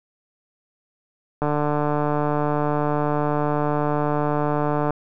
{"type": "click train", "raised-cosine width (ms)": 1, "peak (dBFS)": -9, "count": 517, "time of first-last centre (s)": [1.42, 4.906], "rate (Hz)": 148, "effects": []}